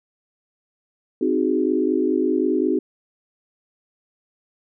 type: chord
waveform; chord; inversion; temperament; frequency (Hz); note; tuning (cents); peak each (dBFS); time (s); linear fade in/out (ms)
sine; Ab dominant seventh; first; equal; 261.6 / 311.1 / 370 / 415.3; C4 / Eb4 / Gb4 / Ab4; 0 / 0 / 0 / 0; -23 / -22 / -22 / -25; 1.21-2.79; 5
effects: none